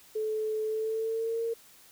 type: tone with pitch glide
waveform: sine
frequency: 433.5 to 459.3 Hz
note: A4 to A#4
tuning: -26 to -26 cents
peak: -28 dBFS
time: 0.15-1.54 s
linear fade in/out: 10 ms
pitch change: +100 cents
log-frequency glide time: 0.64-1.43 s
effects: white hiss -56 dBFS RMS until 1.91 s